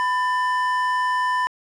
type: tone pair together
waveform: triangle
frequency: 1000 / 1781.8 Hz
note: B5 / A6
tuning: +21 / +21 cents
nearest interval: minor seventh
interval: 1000 cents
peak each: -18 / -24 dBFS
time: 0-1.47 s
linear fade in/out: 0 ms
effects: resampled to 24000 Hz + 8-bit